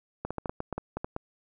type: clicks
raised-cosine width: 1 ms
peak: -18 dBFS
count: 11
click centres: 0.25 / 0.306 / 0.383 / 0.458 / 0.495 / 0.604 / 0.727 / 0.78 / 0.97 / 1.045 / 1.164 s
effects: none